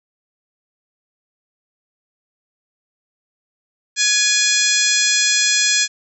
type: harmonic tone with a mistuned harmonic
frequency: 841 Hz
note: G#5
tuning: 22 cents sharp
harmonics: 2 / 3 / 4 / 5 / 6 / 7 / 8 / 9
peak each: -22 / -22 / -22 / -22 / -22 / -22 / -22 / -22 dBFS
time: 3.96-5.88 s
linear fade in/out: 50 ms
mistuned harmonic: 3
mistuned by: -50 cents
effects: none